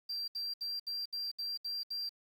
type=tone bursts; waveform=sine; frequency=4724 Hz; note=D8; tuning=9 cents sharp; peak=-33 dBFS; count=8; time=0.09-2.093 s; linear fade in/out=10 ms; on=190 ms; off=69 ms; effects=tanh soft clip ceiling -34 dBFS + 10-bit